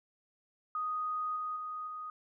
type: tone with level steps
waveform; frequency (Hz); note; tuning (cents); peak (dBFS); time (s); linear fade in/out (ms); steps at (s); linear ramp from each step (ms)
sine; 1244.5; D#6; 0; -32 / -34 / -37 / -39; 0.75-2.1; 2; 1.36 / 1.56 / 1.87; 5
effects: none